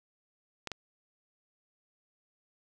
clicks, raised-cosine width 0.2 ms, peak -19 dBFS, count 2, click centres 0.673 / 0.717 s, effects none

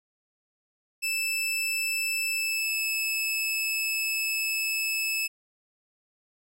sawtooth tone with pitch glide, 2637 to 2611 Hz, E7 to E7, 0 to -17 cents, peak -23 dBFS, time 1.02-5.28 s, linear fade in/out 20 ms, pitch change -17 cents, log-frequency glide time 2.29-2.86 s, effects none

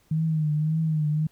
sine tone with vibrato, 155.56 Hz, D#3, in tune, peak -21 dBFS, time 0.11-1.27 s, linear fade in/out 5 ms, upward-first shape triangle, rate 1.8 Hz, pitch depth 70 cents each way, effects pink hiss -63 dBFS RMS until 1.31 s

